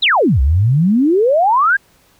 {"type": "exponential two-way sweep", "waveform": "sine", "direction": "down then up", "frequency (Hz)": [4186, 62.1, 1665], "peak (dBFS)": -9, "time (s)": [0.02, 1.77], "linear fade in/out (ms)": 10, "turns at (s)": 0.41, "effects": ["pink hiss -53 dBFS RMS until 2.19 s"]}